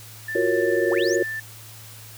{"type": "tone", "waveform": "sine", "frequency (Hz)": 1770, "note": "A6", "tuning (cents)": 10, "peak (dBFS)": -27, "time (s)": [0.28, 1.4], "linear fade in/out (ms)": 5}
{"type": "chord", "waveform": "sine", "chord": "Gb major seventh", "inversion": "third", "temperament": "equal", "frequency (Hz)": [349.2, 370, 466.2, 554.4], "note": ["F4", "Gb4", "Bb4", "Db5"], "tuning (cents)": [0, 0, 0, 0], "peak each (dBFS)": [-24, -24, -24, -25], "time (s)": [0.35, 1.23], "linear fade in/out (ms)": 5}
{"type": "linear sweep", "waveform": "sine", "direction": "up", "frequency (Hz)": [311.1, 7040], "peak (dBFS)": -29, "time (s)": [0.9, 1.16], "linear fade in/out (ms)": 2}
{"effects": ["added 109 Hz sine -44 dBFS peak until 2.17 s", "white hiss -44 dBFS RMS until 2.17 s"]}